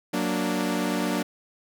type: chord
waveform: sawtooth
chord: Gb augmented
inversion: none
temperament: equal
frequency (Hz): 185 / 233.1 / 293.7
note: Gb3 / Bb3 / D4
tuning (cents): 0 / 0 / 0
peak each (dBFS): -25 / -25 / -24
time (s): 0.13-1.23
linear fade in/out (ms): 10
effects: none